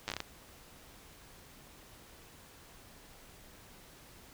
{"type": "slowing click train", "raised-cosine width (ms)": 0.2, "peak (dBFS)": -18, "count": 7, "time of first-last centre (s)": [0.08, 0.204], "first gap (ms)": 9, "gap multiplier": 1.33, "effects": ["pink hiss -56 dBFS RMS until 4.33 s"]}